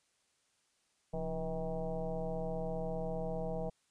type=tone with frequency modulation; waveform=sine; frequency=330 Hz; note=E4; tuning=2 cents sharp; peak=-34 dBFS; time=1.13-3.7 s; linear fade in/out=10 ms; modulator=155 Hz; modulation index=2.6; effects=white hiss -75 dBFS RMS until 3.9 s + resampled to 22050 Hz